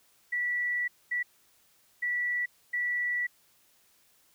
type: tone bursts at uneven times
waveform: sine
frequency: 1953 Hz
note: B6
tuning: 20 cents flat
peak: -27 dBFS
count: 4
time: 0.32-0.88 / 1.11-1.23 / 2.02-2.46 / 2.73-3.27 s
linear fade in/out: 10 ms
effects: white hiss -65 dBFS RMS until 4.34 s